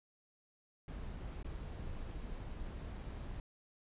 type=noise with dropouts; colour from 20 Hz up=brown; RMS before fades=-44 dBFS; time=0.88-3.4 s; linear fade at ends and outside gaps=2 ms; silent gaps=1.429-1.445 s; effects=resampled to 8000 Hz